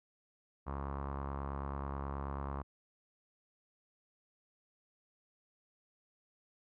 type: tone with low-pass filter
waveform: sawtooth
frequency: 69.3 Hz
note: C#2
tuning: in tune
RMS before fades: -40 dBFS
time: 0.66-2.63 s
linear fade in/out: 20 ms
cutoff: 1100 Hz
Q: 4
effects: none